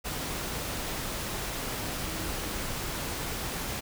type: tone in noise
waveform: sine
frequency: 320 Hz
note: D#4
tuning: 49 cents sharp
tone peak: -41 dBFS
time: 2.06-2.29 s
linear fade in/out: 20 ms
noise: pink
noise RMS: -34 dBFS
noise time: 0.04-3.81 s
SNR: -10 dB
effects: none